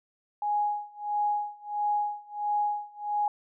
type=tone with tremolo; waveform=sine; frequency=830.6 Hz; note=G#5; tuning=in tune; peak=-23 dBFS; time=0.42-3.28 s; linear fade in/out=2 ms; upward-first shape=sine; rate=1.5 Hz; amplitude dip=95%; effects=none